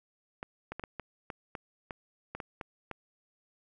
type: clicks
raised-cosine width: 0.5 ms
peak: -23 dBFS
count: 12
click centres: 0.429 / 0.72 / 0.796 / 0.838 / 0.997 / 1.302 / 1.552 / 1.908 / 2.35 / 2.402 / 2.612 / 2.913 s
effects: none